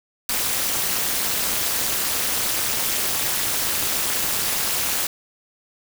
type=noise with amplitude modulation; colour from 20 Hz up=white; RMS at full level=-19 dBFS; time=0.29-5.07 s; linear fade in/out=2 ms; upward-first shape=sine; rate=230 Hz; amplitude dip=90%; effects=none